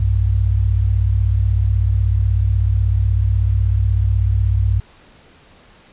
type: tone pair together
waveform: sine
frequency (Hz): 61.74 / 98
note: B1 / G2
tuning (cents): 0 / 0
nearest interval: minor sixth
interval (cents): 800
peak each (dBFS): -16 / -15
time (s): 0-4.8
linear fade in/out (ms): 5
effects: pink hiss -48 dBFS RMS until 5.92 s + resampled to 8000 Hz

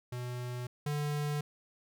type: tone pair in turn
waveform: square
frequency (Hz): 123.47 / 147.32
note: B2 / D3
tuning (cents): 0 / +6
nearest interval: minor third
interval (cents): 306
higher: second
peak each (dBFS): -37 / -32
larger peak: second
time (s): 0.12-0.67 / 0.86-1.41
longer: neither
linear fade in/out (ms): 5
effects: none

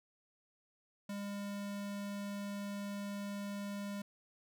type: tone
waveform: square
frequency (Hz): 201.9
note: G#3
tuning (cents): -49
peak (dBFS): -40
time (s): 1.09-4.02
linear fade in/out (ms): 5
effects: none

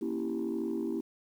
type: chord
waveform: sine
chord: A# diminished seventh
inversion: none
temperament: equal with one note detuned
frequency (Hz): 235.7 / 277.2 / 329.6 / 392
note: A#3 / C#4 / E4 / G4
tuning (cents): +19 / 0 / 0 / 0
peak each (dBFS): -35 / -37 / -33 / -36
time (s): 0.01-1.01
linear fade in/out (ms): 10
effects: tanh soft clip ceiling -25 dBFS + 10-bit

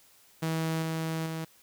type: tone with level steps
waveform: sawtooth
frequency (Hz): 161.4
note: E3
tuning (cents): -36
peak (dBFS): -24 / -26 / -29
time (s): 0.42-1.45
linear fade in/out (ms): 10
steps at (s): 0.82 / 1.26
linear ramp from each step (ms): 2
effects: white hiss -60 dBFS RMS until 1.62 s

